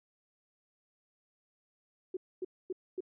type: tone bursts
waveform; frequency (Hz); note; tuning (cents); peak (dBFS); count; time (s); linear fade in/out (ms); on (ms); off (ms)
sine; 370; F#4; 0; -33; 4; 2.14-3.006; 5; 29; 250
effects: none